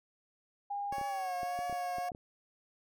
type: tone with pitch glide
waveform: sine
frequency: 810 to 713.3 Hz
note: G#5 to F5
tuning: -43 to +36 cents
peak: -34 dBFS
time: 0.7-2.11 s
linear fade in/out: 10 ms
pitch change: -221 cents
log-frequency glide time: 1.07-1.35 s
type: tone with vibrato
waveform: 15% pulse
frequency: 554.4 Hz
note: C#5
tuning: in tune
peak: -36 dBFS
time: 0.92-2.09 s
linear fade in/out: 5 ms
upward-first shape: triangle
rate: 1.7 Hz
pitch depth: 32 cents each way
type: clicks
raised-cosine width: 2 ms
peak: -33 dBFS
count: 10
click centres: 0.926 / 0.983 / 1.013 / 1.432 / 1.59 / 1.697 / 1.727 / 1.984 / 2.118 / 2.149 s
effects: none